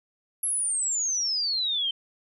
sine exponential sweep, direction down, 11330 to 3088 Hz, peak -24 dBFS, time 0.43-1.91 s, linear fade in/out 5 ms, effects none

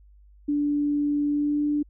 sine tone with pitch glide, 291.3 to 294.5 Hz, D4 to D4, -14 to +5 cents, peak -21 dBFS, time 0.48-1.83 s, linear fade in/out 10 ms, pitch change +19 cents, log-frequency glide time 1.28-1.64 s, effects added 50 Hz sine -50 dBFS peak until 1.89 s

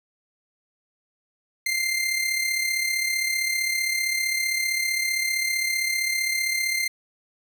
sawtooth tone with amplitude modulation, 2093 Hz, C7, in tune, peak -17 dBFS, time 1.66-6.88 s, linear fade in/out 5 ms, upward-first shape sine, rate 35.4 Hz, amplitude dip 50%, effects none

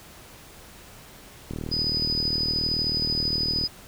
click train, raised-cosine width 3 ms, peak -19 dBFS, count 84, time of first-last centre 1.51-3.638 s, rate 39 Hz
sine tone with tremolo, 4978 Hz, D#8, in tune, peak -22 dBFS, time 1.71-3.68 s, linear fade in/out 20 ms, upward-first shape sine, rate 13 Hz, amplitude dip 30%
effects pink hiss -47 dBFS RMS until 3.87 s

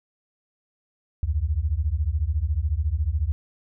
sine beating tone pair, 69.3 / 83.3 Hz, C#2 / E2, 0 / +19 cents, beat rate 14 Hz, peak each -24 dBFS, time 1.23-3.32 s, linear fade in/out 0 ms, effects none

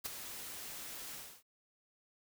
white noise with ADSR envelope, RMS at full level -37 dBFS, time 0.04-1.43 s, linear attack 18 ms, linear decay 15 ms, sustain -9 dB, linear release 290 ms, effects none

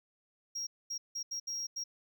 triangle tone bursts at uneven times, 5610 Hz, F8, 7 cents sharp, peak -34 dBFS, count 6, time 0.55-0.67 / 0.9-0.98 / 1.15-1.23 / 1.31-1.4 / 1.47-1.67 / 1.76-1.84 s, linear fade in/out 10 ms, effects none

